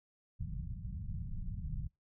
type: low-pass noise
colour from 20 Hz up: pink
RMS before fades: -40 dBFS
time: 0.39-1.88 s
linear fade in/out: 20 ms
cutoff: 180 Hz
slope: 48 dB/octave
effects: noise-tail reverb RT60 0.2 s tail -25 dB re dry